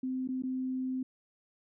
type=tone with dropouts; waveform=sine; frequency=258.5 Hz; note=C4; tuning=21 cents flat; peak=-31 dBFS; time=0.03-1.03 s; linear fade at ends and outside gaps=5 ms; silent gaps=0.276-0.287 / 0.423-0.435 s; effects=none